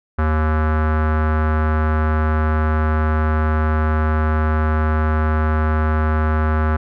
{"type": "tone with low-pass filter", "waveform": "square", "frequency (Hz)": 77.78, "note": "D#2", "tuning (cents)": 0, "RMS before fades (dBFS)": -17, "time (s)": [0.18, 6.77], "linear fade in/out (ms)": 10, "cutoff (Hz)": 1400, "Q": 3.3, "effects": []}